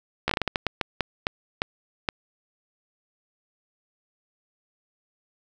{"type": "slowing click train", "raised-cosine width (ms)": 0.3, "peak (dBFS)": -7, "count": 14, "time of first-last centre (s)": [0.28, 2.088], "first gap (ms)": 14, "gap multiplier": 1.34, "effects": []}